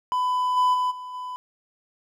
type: tone with level steps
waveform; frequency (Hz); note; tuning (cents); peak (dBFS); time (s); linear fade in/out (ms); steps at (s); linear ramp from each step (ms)
triangle; 1001; B5; +23; -19 / -15 / -19 / -32 / -29; 0.12-1.36; 0; 0.56 / 0.73 / 0.9 / 1.13; 20
effects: none